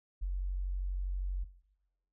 sine tone, 46.25 Hz, F#1, in tune, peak -31 dBFS, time 0.21-1.45 s, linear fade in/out 20 ms, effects noise-tail reverb RT60 0.9 s tail -18 dB re dry

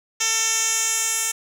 10% pulse tone with band-pass filter sweep, 447.6 Hz, A4, 30 cents sharp, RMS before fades -22 dBFS, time 0.2-1.32 s, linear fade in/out 10 ms, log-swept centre 5700 to 8600 Hz, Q 2.2, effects none

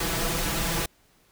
pink noise with comb filter, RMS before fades -27 dBFS, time 0-0.86 s, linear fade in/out 5 ms, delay 6 ms, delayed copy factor +0.95, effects pink hiss -62 dBFS RMS until 1.31 s

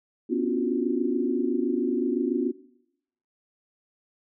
sine tone cluster, 246.4 / 272.5 / 293.2 / 346.9 / 374.5 Hz, B3 / C#4 / D4 / F4 / F#4, -4 / -29 / -3 / -12 / +21 cents, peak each -28 / -29 / -31 / -28 / -31 dBFS, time 0.29-2.52 s, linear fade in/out 20 ms, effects noise-tail reverb RT60 0.8 s tail -20 dB re dry

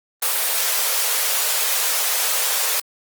white high-pass noise, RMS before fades -20 dBFS, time 0.22-2.8 s, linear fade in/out 5 ms, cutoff 430 Hz, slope 96 dB/octave, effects Opus 24 kbps

